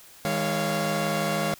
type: tone cluster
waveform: sawtooth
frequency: 158.5 / 205 / 555 / 692 Hz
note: D#3 / G#3 / C#5 / F5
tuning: +32 / -22 / +2 / -16 cents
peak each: -26 dBFS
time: 0.25-1.54 s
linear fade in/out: 0 ms
effects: white hiss -50 dBFS RMS until 1.59 s